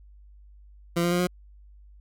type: tone with pitch steps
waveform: 20% pulse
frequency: 170.9 / 173.69 / 176.52 / 179.4 Hz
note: F3 / F3 / F3 / F3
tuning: -37 / -9 / +19 / +47 cents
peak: -17 dBFS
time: 0.96-1.272 s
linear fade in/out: 10 ms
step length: 78 ms
effects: added 50 Hz sine -48 dBFS peak until 2 s